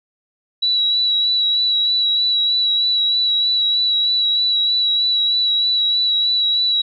sine tone with vibrato, 3916 Hz, B7, 15 cents flat, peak -14 dBFS, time 0.62-6.82 s, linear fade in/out 10 ms, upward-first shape sine, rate 3.2 Hz, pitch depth 21 cents each way, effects none

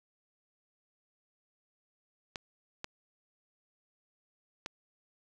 clicks, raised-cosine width 0.2 ms, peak -20 dBFS, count 3, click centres 2.358 / 2.844 / 4.661 s, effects none

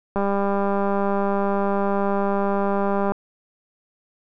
click train, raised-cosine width 1 ms, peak -10 dBFS, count 590, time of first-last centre 0.16-3.12 s, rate 199 Hz, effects none

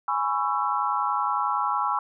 sine chord, C# minor seventh, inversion second, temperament just, 831.5 / 997.9 / 1108.7 / 1330.5 Hz, G#5 / B5 / C#6 / E6, +2 / +18 / 0 / +16 cents, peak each -28 dBFS, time 0.08-1.99 s, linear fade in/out 2 ms, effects none

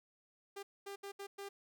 sawtooth tone bursts at uneven times, 398.5 Hz, G4, 28 cents sharp, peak -40 dBFS, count 5, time 0.56-0.63 / 0.86-0.96 / 1.03-1.12 / 1.19-1.27 / 1.38-1.49 s, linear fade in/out 10 ms, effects none

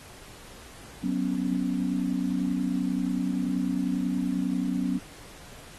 sine chord, F# suspended fourth, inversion none, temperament equal, 185 / 246.9 / 277.2 Hz, F#3 / B3 / C#4, 0 / 0 / 0 cents, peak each -29 dBFS, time 1.03-4.99 s, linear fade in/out 10 ms, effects pink hiss -48 dBFS RMS until 5.78 s + AAC 32 kbps

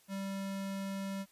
square tone, 195.2 Hz, G3, 7 cents flat, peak -37 dBFS, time 0.08-1.26 s, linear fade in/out 50 ms, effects white hiss -66 dBFS RMS until 1.31 s + resampled to 32000 Hz

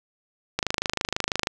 click train, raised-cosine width 0.2 ms, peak -6 dBFS, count 24, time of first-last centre 0.59-1.471 s, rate 26.1 Hz, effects none

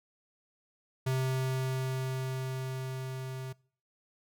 square tone with level ramp, 130.81 Hz, C3, in tune, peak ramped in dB -28 to -38 dBFS, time 1.06-3.53 s, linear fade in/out 10 ms, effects noise-tail reverb RT60 0.5 s tail -24 dB re dry

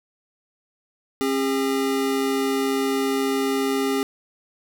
square tone pair together, 270 / 404.5 Hz, C#4 / G#4, -45 / -46 cents, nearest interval perfect fifth, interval 699 cents, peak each -24 dBFS, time 1.21-4.03 s, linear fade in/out 0 ms, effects none

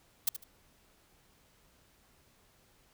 blue noise with echo, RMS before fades -27 dBFS, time 0.27-0.29 s, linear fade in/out 5 ms, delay 75 ms, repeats 2, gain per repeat -12 dB, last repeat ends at 0.44 s, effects pink hiss -66 dBFS RMS until 2.93 s

